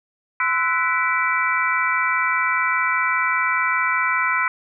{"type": "tone cluster", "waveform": "sine", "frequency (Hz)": [1020, 1318, 1483, 1973, 2319], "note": ["C6", "E6", "F#6", "B6", "D7"], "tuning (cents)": [-44, -1, 4, -2, -22], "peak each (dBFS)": -24, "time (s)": [0.4, 4.48], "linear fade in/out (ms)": 2, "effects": []}